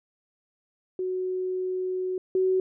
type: tone pair in turn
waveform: sine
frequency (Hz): 370 / 374.5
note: F#4 / F#4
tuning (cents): 0 / +21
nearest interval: unison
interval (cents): 21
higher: second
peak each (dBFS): -26 / -20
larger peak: second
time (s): 0.99-2.18 / 2.35-2.6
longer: first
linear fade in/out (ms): 2
effects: none

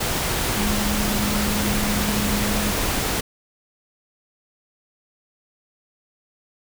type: tone in noise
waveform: sine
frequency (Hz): 207.7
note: G#3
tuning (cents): 0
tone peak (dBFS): -24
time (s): 0.56-2.72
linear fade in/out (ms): 10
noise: pink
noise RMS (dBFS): -23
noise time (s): 0-3.21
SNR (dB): -4
effects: none

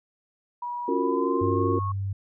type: tone with pitch glide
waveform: sine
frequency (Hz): 967 to 1098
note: B5 to C#6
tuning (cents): -37 to -17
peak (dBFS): -29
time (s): 0.62-1.92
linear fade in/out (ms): 5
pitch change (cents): +220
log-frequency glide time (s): 0.89-1.68
type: chord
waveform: sine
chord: Gb major seventh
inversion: second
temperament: just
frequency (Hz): 277.5 / 346.9 / 370 / 462.5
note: Db4 / F4 / Gb4 / Bb4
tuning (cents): +2 / -12 / 0 / -14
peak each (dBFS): -28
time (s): 0.88-1.79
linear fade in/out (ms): 5
type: tone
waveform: sine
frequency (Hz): 98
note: G2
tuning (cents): 0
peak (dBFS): -26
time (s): 1.41-2.13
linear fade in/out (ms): 5
effects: none

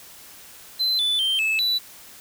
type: tone with pitch steps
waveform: triangle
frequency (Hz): 4061 / 3489 / 3139 / 2608 / 3961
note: B7 / A7 / G7 / E7 / B7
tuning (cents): +48 / -15 / +2 / -19 / +4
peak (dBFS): -18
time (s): 0.79-1.79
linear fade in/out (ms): 20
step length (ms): 200
effects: white hiss -45 dBFS RMS until 2.2 s

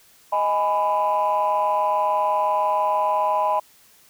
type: chord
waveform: sine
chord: G# minor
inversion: second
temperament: just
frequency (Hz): 623 / 830.6 / 996.7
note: D#5 / G#5 / B5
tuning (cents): +2 / 0 / +16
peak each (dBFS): -23 / -22 / -20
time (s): 0.32-3.6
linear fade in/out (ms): 10
effects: tanh soft clip ceiling -12 dBFS + white hiss -54 dBFS RMS until 4.09 s

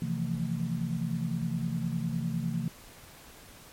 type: chord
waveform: sine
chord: F major seventh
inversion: second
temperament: equal with one note detuned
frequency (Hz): 130.81 / 164.81 / 174.61 / 225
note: C3 / E3 / F3 / A3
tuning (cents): 0 / 0 / 0 / +39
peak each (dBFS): -35 / -32 / -35 / -35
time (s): 0.02-2.68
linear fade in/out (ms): 2
effects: pink hiss -51 dBFS RMS until 3.72 s + MP3 64 kbps

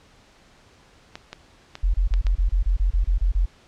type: clicks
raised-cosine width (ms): 0.2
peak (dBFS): -17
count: 5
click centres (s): 1.155 / 1.33 / 1.754 / 2.139 / 2.268
type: tone bursts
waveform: sine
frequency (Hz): 43.68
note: F1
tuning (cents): +1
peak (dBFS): -16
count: 12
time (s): 1.83-3.458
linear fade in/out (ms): 10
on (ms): 110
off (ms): 28
effects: pink hiss -54 dBFS RMS until 3.67 s + low-pass 6000 Hz 12 dB/octave

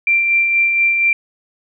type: tone with tremolo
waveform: sine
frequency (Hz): 2361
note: D7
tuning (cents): +9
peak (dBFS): -10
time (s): 0.07-1.13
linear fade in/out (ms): 2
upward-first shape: sine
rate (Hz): 4.2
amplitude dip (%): 35
effects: none

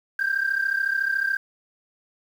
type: tone pair together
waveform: sine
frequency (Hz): 1568 / 1601.9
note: G6 / G6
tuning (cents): 0 / +37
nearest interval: unison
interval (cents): 37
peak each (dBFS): -23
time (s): 0.19-1.37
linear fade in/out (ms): 5
effects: tanh soft clip ceiling -16 dBFS + 8-bit

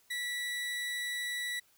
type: tone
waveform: 30% pulse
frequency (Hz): 1952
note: B6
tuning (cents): -21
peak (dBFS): -31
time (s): 0.1-1.6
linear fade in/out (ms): 10
effects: white hiss -67 dBFS RMS until 1.77 s

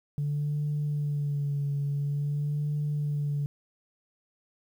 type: tone with vibrato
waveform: sine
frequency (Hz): 145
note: D3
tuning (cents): -22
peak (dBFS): -25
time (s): 0.18-3.46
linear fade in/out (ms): 0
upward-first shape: sine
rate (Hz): 0.48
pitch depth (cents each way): 35
effects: tanh soft clip ceiling -23 dBFS + 10-bit

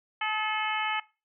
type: harmonic tone with a mistuned harmonic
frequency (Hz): 432.1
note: A4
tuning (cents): -31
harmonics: 2 / 3 / 4 / 5 / 6 / 7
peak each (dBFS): -32 / -34 / -35 / -33 / -37 / -36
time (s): 0.21-1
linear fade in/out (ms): 5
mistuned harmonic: 3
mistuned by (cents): -21
effects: noise-tail reverb RT60 0.3 s tail -20 dB re dry

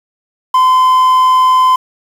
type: tone with quantisation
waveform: triangle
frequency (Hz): 1024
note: C6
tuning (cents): -38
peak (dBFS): -4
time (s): 0.54-1.76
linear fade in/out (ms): 5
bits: 5
effects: none

